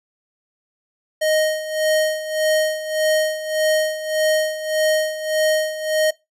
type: tone with tremolo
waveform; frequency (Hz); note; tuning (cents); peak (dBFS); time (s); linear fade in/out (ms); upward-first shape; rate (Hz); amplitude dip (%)
square; 622.3; D#5; 0; -15; 1.21-6.11; 10; sine; 1.7; 75
effects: noise-tail reverb RT60 0.2 s tail -20 dB re dry + resampled to 32000 Hz